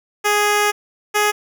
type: tone pair in turn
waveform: 10% pulse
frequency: 415.3 / 417.9 Hz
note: G#4 / G#4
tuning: 0 / +11 cents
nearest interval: unison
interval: 11 cents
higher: second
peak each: -6 dBFS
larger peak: neither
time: 0.24-0.72 / 1.14-1.32 s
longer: first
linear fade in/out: 20 ms
effects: none